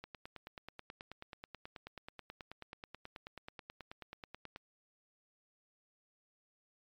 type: click train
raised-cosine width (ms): 0.3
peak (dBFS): -30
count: 43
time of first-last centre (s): 0.04-4.561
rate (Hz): 9.29
effects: MP3 96 kbps